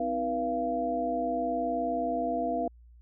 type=tone cluster; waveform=sine; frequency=256.2 / 315.6 / 483.8 / 686 Hz; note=C4 / D#4 / B4 / F5; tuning=-36 / +25 / -36 / -31 cents; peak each=-34 / -36 / -35 / -29 dBFS; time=0-2.68 s; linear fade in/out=5 ms; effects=added 59 Hz sine -51 dBFS peak until 3.01 s